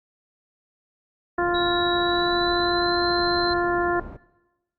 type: harmonic tone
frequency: 349.2 Hz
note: F4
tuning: in tune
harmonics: 1 / 2 / 3 / 4 / 5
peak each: -23 / -26 / -28 / -29 / -30 dBFS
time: 1.38-4 s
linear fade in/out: 5 ms
type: low-pass noise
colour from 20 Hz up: pink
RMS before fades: -38 dBFS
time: 1.38-4.17 s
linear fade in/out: 10 ms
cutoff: 620 Hz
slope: 12 dB/octave
type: tone with pitch glide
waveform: sine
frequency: 3874 to 4102 Hz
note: B7 to C8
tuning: -34 to -35 cents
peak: -27 dBFS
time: 1.54-3.54 s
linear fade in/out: 10 ms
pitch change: +99 cents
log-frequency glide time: 1.93-3.02 s
effects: noise-tail reverb RT60 1.0 s tail -20 dB re dry + Opus 48 kbps